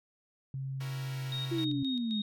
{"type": "tone with pitch glide", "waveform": "sine", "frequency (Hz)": [134.4, 131.63], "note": ["C3", "C3"], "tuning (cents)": [47, 11], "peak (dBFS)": -34, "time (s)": [0.54, 1.83], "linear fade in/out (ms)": 2, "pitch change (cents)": -36, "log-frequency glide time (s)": [0.7, 1.4]}
{"type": "chord", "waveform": "5% pulse", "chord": "F# dominant seventh", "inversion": "second", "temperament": "equal", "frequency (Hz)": [277.2, 329.6, 370, 466.2], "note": ["C#4", "E4", "F#4", "A#4"], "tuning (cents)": [0, 0, 0, 0], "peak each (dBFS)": [-42, -39, -42, -37], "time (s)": [0.8, 1.65], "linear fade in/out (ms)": 10}
{"type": "tone with tremolo", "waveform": "sine", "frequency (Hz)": 3729, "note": "A#7", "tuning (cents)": 0, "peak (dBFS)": -35, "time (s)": [1.32, 2.22], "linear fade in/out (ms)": 2, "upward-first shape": "square", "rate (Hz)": 3.8, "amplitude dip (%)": 70}
{"type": "exponential sweep", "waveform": "sine", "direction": "down", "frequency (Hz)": [344.8, 204.3], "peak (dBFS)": -30, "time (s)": [1.51, 2.22], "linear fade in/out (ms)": 10}
{"effects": []}